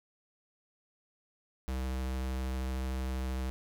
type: tone with vibrato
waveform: square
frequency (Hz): 64.8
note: C2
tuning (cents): -16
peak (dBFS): -33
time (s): 1.68-3.5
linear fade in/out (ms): 0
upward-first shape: sine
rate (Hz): 13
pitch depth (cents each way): 9
effects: none